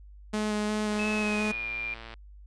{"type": "tone with vibrato", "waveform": "sawtooth", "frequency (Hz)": 211.7, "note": "G#3", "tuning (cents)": 33, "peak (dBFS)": -23, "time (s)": [0.33, 1.52], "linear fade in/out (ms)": 10, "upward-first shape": "square", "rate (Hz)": 2.8, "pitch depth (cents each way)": 10}
{"type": "click train", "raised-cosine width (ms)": 0.3, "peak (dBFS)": -27, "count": 140, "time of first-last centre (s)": [0.92, 2.139], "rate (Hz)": 114}
{"type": "tone with pitch glide", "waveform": "sine", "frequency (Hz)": [2593, 2392], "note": ["E7", "D7"], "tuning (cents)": [-29, 31], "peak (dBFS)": -31, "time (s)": [0.99, 1.94], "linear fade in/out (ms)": 2, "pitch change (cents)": -140, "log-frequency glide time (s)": [1.11, 1.7]}
{"effects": ["added 50 Hz sine -46 dBFS peak until 2.46 s", "resampled to 22050 Hz"]}